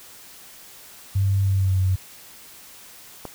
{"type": "tone with pitch glide", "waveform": "sine", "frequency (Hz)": [98, 93.79], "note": ["G2", "F#2"], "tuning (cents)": [0, 24], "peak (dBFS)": -17, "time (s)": [1.15, 1.96], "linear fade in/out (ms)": 10, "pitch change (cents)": -76, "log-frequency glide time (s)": [1.44, 1.79]}
{"type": "click", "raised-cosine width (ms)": 1, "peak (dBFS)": -18, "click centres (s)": 3.253}
{"effects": ["white hiss -45 dBFS RMS until 3.34 s"]}